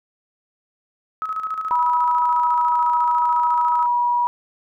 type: tone with tremolo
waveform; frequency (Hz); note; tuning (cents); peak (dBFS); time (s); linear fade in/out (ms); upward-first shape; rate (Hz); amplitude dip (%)
sine; 1282; E6; -49; -21; 1.22-3.86; 0; square; 14; 55
type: tone with pitch glide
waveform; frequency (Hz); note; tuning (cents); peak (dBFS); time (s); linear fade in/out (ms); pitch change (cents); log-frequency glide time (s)
sine; 974 to 965; B5 to B5; -24 to -40; -16; 1.71-4.27; 0; -16; 1.97-2.83
effects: none